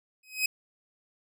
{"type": "tone with exponential growth", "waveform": "sawtooth", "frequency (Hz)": 2529, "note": "D#7", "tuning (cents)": 28, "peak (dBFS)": -18, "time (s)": [0.23, 0.46], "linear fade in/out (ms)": 5, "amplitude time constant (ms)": 48, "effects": []}